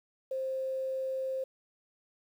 sine tone with quantisation, 527 Hz, C5, 12 cents sharp, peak -31 dBFS, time 0.31-1.44 s, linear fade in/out 5 ms, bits 10, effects none

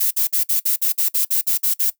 violet noise bursts, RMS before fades -18 dBFS, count 12, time 0-1.903 s, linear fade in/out 10 ms, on 110 ms, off 53 ms, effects noise-tail reverb RT60 0.1 s tail -18 dB re dry

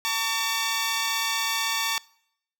10% pulse tone pair together, 903 / 1137.7 Hz, A5 / C#6, +45 / +45 cents, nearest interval major third, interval 400 cents, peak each -19 dBFS, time 0.05-1.98 s, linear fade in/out 0 ms, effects noise-tail reverb RT60 0.7 s tail -23 dB re dry

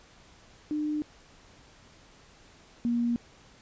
sine tone pair in turn, 301.5 / 237.2 Hz, D4 / A#3, +46 / +30 cents, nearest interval major third, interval 416 cents, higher first, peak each -27 / -24 dBFS, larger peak second, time 0.71-1.02 / 2.85-3.16 s, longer neither, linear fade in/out 0 ms, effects pink hiss -56 dBFS RMS until 3.61 s + resampled to 16000 Hz

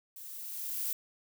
violet noise with level ramp, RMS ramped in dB -47 to -33 dBFS, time 0.16-0.93 s, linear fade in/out 2 ms, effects none

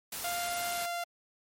white noise, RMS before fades -38 dBFS, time 0.12-0.86 s, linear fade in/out 5 ms
sawtooth tone with pitch glide, 698.5 to 692.9 Hz, F5 to F5, 0 to -14 cents, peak -29 dBFS, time 0.24-1.04 s, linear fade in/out 5 ms, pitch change -14 cents, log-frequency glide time 0.72-0.82 s
effects MP3 64 kbps

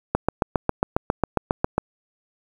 click train, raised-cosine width 1 ms, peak -4 dBFS, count 13, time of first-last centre 0.15-1.78 s, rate 7.36 Hz, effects 7-bit

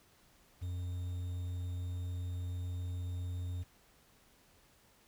triangle tone with quantisation, 89.3 Hz, F2, 39 cents sharp, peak -34 dBFS, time 0.61-3.64 s, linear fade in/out 20 ms, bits 10, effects pink hiss -66 dBFS RMS until 5.07 s

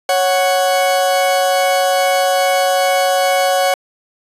40% pulse tone pair together, 554.4 / 740 Hz, C#5 / F#5, 0 / 0 cents, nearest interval perfect fourth, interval 500 cents, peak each -14 dBFS, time 0.09-3.74 s, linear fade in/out 2 ms, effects resampled to 32000 Hz

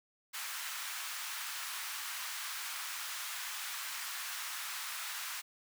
pink high-pass noise, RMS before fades -41 dBFS, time 0.33-5.42 s, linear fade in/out 20 ms, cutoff 1100 Hz, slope 24 dB/octave, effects none

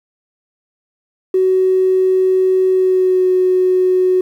triangle tone with pitch glide, 374.4 to 368.8 Hz, F#4 to F#4, +20 to -6 cents, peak -6 dBFS, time 1.34-4.21 s, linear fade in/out 5 ms, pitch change -26 cents, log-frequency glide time 2.69-3.28 s, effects tanh soft clip ceiling -8 dBFS + 8-bit

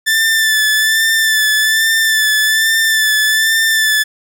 sawtooth tone with vibrato, 1762 Hz, A6, 2 cents sharp, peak -7 dBFS, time 0.06-4.04 s, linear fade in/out 20 ms, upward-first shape sine, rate 1.2 Hz, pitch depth 29 cents each way, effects 8-bit

